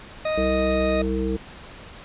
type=tone; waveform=40% pulse; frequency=622.3 Hz; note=D#5; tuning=in tune; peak=-21 dBFS; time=0.25-1.02 s; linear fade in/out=5 ms
type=harmonic tone; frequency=64.9 Hz; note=C2; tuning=13 cents flat; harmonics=1 / 3 / 5 / 7; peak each=-27 / -27 / -27 / -27 dBFS; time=0.37-1.37 s; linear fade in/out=10 ms
effects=pink hiss -42 dBFS RMS until 2.04 s + resampled to 8000 Hz